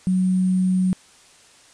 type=tone with sample-and-hold; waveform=sine; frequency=185 Hz; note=F#3; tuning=in tune; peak=-16 dBFS; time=0.07-0.93 s; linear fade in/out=0 ms; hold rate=8820 Hz; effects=white hiss -51 dBFS RMS until 1.73 s + resampled to 22050 Hz